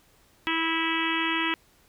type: harmonic tone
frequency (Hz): 326.8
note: E4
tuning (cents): -15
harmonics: 1 / 3 / 4 / 5 / 6 / 7 / 8 / 9 / 10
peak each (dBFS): -30 / -32 / -34 / -35 / -31 / -35 / -32 / -35 / -35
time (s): 0.47-1.54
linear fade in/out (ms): 0
effects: pink hiss -61 dBFS RMS until 1.88 s